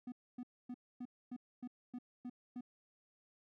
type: tone bursts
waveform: triangle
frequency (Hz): 246.9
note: B3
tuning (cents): 0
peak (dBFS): -40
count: 9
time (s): 0.07-2.609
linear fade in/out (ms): 5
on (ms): 51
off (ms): 260
effects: none